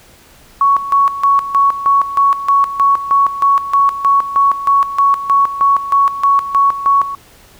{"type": "tone with tremolo", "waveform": "sine", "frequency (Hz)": 1114, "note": "C#6", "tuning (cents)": 8, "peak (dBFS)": -7, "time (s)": [0.61, 7.15], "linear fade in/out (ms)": 2, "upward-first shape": "square", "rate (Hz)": 3.2, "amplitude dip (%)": 75, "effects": ["pink hiss -44 dBFS RMS until 7.59 s"]}